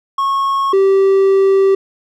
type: tone pair in turn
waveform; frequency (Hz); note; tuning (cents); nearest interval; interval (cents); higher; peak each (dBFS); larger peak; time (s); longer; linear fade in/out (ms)
triangle; 1095 / 388.6; C#6 / G4; -22 / -15; octave + tritone; 1793; first; -11 / -6; second; 0.18-0.73 / 0.73-1.75; second; 5
effects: none